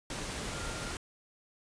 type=tone in noise; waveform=sine; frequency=1396.9 Hz; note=F6; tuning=in tune; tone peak=-46 dBFS; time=0.52-0.91 s; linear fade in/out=2 ms; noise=pink; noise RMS=-38 dBFS; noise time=0.1-0.97 s; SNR=-11 dB; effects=resampled to 22050 Hz